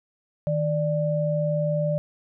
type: tone pair together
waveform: sine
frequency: 156.27 / 590 Hz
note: D#3 / D5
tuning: +8 / +8 cents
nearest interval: octave + major seventh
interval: 2300 cents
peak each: -24 dBFS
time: 0.47-1.98 s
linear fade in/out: 0 ms
effects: none